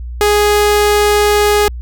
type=tone; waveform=sawtooth; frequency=415.3 Hz; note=G#4; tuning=in tune; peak=-5 dBFS; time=0.21-1.68 s; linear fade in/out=0 ms; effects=added 60 Hz sine -22 dBFS peak until 1.81 s